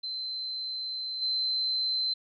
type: tone with level steps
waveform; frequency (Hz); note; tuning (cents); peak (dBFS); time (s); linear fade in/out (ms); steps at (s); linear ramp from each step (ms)
sine; 4082; C8; -44; -32 / -26; 0.03-2.14; 10; 1.21; 20
effects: none